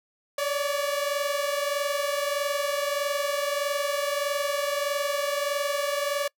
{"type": "tone pair together", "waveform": "sawtooth", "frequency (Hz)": [565.7, 587.3], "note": ["C#5", "D5"], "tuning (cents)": [35, 0], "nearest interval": "minor second", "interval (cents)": 65, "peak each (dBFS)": [-23, -26], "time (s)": [0.38, 6.28], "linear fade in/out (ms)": 5, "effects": ["noise-tail reverb RT60 0.1 s tail -25 dB re dry"]}